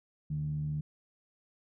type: tone with low-pass filter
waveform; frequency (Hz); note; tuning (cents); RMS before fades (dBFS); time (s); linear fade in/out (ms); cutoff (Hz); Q
15% pulse; 75; D2; +37; -34; 0.3-0.81; 5; 160; 9.2
effects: none